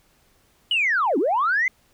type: linear two-way sweep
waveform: sine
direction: down then up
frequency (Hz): 3009 to 250 to 2101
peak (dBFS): -17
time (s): 0.71-1.68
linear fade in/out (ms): 2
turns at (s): 1.18
effects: tanh soft clip ceiling -13 dBFS + pink hiss -61 dBFS RMS until 1.93 s